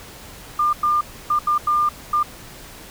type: tone bursts at uneven times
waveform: sine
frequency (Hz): 1200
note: D6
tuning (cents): +37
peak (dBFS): -15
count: 6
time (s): 0.59-0.73 / 0.83-1.01 / 1.3-1.39 / 1.47-1.58 / 1.67-1.89 / 2.13-2.23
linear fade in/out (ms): 5
effects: pink hiss -40 dBFS RMS until 2.9 s